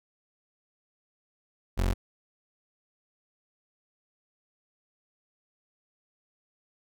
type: tone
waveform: 30% pulse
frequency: 45.18 Hz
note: F#1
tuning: 40 cents flat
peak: -21 dBFS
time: 1.77-1.94 s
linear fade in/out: 20 ms
effects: none